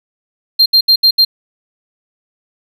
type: tone bursts at uneven times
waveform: triangle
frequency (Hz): 4186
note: C8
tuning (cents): 0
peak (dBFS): -4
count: 5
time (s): 0.59-0.66 / 0.73-0.81 / 0.88-0.96 / 1.03-1.11 / 1.18-1.25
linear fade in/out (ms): 10
effects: none